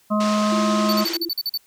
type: harmonic tone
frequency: 210.9 Hz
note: G#3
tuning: 27 cents sharp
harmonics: 1 / 3 / 5 / 6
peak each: -19 / -24 / -26 / -27 dBFS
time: 0.1-1.05 s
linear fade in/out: 20 ms
type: band-pass noise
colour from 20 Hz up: white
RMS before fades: -31 dBFS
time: 0.2-1.17 s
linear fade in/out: 5 ms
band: 290 to 6100 Hz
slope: 24 dB/octave
type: tone with tremolo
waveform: sine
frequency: 337.6 Hz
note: E4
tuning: 41 cents sharp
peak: -24 dBFS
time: 0.52-1.29 s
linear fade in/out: 0 ms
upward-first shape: sine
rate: 19 Hz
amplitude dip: 90%
type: tone bursts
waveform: square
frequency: 4514 Hz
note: C#8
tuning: 31 cents sharp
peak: -22 dBFS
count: 9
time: 0.89-1.575 s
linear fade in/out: 2 ms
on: 37 ms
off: 44 ms
effects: white hiss -58 dBFS RMS until 1.66 s